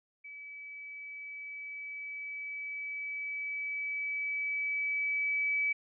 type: tone with level ramp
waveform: sine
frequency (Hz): 2292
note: D7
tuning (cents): -43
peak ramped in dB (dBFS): -44 to -27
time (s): 0.24-5.73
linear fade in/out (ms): 10
effects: none